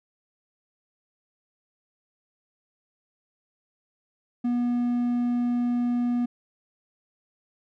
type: tone with hard clipping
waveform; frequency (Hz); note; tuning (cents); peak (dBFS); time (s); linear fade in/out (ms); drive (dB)
triangle; 242.2; B3; -34; -23; 4.44-6.26; 10; 6
effects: none